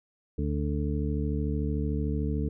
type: harmonic tone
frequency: 73.42 Hz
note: D2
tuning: in tune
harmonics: 1 / 2 / 3 / 4 / 6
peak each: -29 / -32 / -34 / -35 / -37 dBFS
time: 0.38-2.49 s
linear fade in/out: 5 ms
effects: none